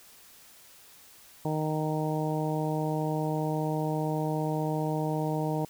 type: harmonic tone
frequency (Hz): 154.9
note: D#3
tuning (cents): -7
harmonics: 1 / 2 / 3 / 4 / 5 / 6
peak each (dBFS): -30 / -33 / -35 / -36 / -37 / -38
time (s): 1.45-5.65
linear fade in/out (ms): 2
effects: white hiss -54 dBFS RMS until 5.69 s